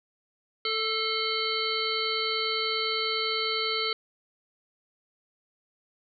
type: harmonic tone with a mistuned harmonic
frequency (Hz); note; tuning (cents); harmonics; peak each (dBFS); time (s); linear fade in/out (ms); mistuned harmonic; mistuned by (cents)
442.5; A4; +10; 1 / 3 / 5 / 7 / 9 / 10; -33 / -33 / -33 / -33 / -33 / -33; 0.65-3.93; 2; 5; -46
effects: none